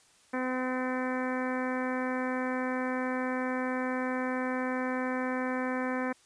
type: harmonic tone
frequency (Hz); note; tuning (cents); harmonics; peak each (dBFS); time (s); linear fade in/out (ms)
255.5; C4; -41; 1 / 2 / 3 / 4 / 5 / 6 / 7 / 8 / 9; -32 / -35 / -40 / -39 / -43 / -41 / -40 / -47 / -46; 0.33-6.13; 10
effects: white hiss -62 dBFS RMS until 6.25 s + resampled to 22050 Hz